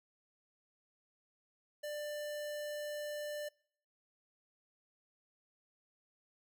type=tone; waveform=square; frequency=593 Hz; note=D5; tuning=17 cents sharp; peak=-40 dBFS; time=1.83-3.49 s; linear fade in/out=10 ms; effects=noise-tail reverb RT60 0.6 s tail -26 dB re dry